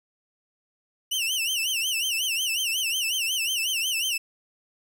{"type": "tone with vibrato", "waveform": "sawtooth", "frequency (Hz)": 2866, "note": "F7", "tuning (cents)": 44, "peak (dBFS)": -21, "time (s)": [1.11, 4.18], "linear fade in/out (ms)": 10, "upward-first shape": "sine", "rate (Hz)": 5.5, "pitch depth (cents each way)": 160, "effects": []}